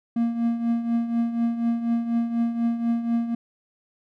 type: tone with tremolo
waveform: triangle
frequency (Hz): 233.1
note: A#3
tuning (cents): 0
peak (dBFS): -16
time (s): 0.16-3.35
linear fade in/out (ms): 5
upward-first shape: triangle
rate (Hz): 4.1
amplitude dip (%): 70
effects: none